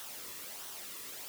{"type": "noise with flanger", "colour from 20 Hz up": "white", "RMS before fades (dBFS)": -45, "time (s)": [0, 1.28], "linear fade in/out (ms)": 0, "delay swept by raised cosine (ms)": [0.41, 1.35], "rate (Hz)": 1.5, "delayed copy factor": -0.5, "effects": []}